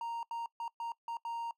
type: tone bursts at uneven times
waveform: triangle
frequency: 930 Hz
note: A#5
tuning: 4 cents flat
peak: -34 dBFS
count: 6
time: 0.01-0.23 / 0.31-0.46 / 0.6-0.68 / 0.8-0.92 / 1.08-1.17 / 1.25-1.51 s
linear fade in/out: 2 ms
effects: noise-tail reverb RT60 0.1 s tail -22 dB re dry